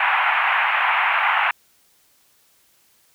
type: band-pass noise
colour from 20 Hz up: pink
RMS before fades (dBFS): -19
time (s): 0-1.51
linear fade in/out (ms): 2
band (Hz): 780 to 2700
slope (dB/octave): 48
effects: white hiss -59 dBFS RMS until 3.14 s